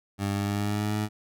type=tone with pitch glide; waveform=20% pulse; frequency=100 to 105.89 Hz; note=G2 to G#2; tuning=+35 to +34 cents; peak=-21 dBFS; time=0.18-1.09 s; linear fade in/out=50 ms; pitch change=+99 cents; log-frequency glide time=0.33-0.95 s; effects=none